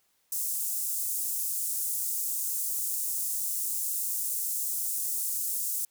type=high-pass noise; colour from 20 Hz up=pink; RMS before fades=-31 dBFS; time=0.32-5.85 s; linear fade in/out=2 ms; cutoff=7900 Hz; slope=24 dB/octave; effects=white hiss -71 dBFS RMS until 5.9 s